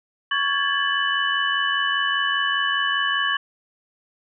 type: tone cluster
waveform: sine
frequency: 1120 / 1641 / 1726 / 2982 Hz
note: C#6 / G#6 / A6 / F#7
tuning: +18 / -21 / -34 / +13 cents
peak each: -25 dBFS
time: 0.31-3.37 s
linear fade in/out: 5 ms
effects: none